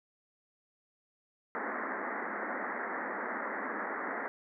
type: band-pass noise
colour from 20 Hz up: white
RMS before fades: -37 dBFS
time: 1.55-4.28 s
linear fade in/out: 0 ms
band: 200 to 2000 Hz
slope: 96 dB/octave
effects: none